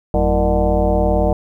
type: tone with frequency modulation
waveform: sine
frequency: 326 Hz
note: E4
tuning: 19 cents flat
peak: -12 dBFS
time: 0.14-1.33 s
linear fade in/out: 2 ms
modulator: 138 Hz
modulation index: 3
effects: 9-bit